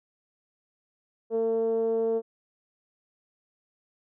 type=tone with low-pass filter; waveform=10% pulse; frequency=226.1 Hz; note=A3; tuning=47 cents sharp; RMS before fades=-26 dBFS; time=1.3-2.22 s; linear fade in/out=50 ms; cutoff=490 Hz; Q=7.5; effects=none